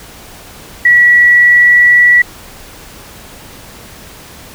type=tone with pitch glide; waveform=sine; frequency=1936 to 1947.2 Hz; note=B6 to B6; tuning=-35 to -25 cents; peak=-3 dBFS; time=0.85-2.22 s; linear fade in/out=5 ms; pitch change=+10 cents; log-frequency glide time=0.96-2.03 s; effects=pink hiss -34 dBFS RMS until 4.54 s